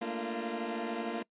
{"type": "chord", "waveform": "20% pulse", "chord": "Bb major seventh", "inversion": "third", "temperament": "equal with one note detuned", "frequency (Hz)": [220, 233.1, 293.7, 344], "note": ["A3", "Bb3", "D4", "F4"], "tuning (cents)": [0, 0, 0, -26], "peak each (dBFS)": [-37, -32, -38, -34], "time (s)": [0.01, 1.23], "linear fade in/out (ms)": 10, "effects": ["noise-tail reverb RT60 0.1 s tail -23 dB re dry", "resampled to 8000 Hz"]}